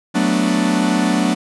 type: chord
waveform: 45% pulse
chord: B minor seventh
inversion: second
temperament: equal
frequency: 185 / 220 / 246.9 / 293.7 Hz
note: F#3 / A3 / B3 / D4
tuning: 0 / 0 / 0 / 0 cents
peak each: -20 dBFS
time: 0.14-1.35 s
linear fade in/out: 20 ms
effects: resampled to 24000 Hz